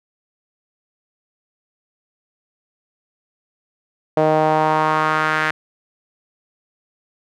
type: tone with band-pass filter sweep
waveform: sawtooth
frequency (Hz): 155.56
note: D#3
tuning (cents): 0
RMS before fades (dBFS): -17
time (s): 4.17-5.51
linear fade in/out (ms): 2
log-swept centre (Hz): 600 to 1700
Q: 2.5
effects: none